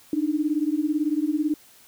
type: beating tone pair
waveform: sine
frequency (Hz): 293.7 / 311.7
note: D4 / D#4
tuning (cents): 0 / +3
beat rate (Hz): 18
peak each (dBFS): -24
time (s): 0.13-1.54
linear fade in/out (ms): 2
effects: white hiss -53 dBFS RMS until 1.87 s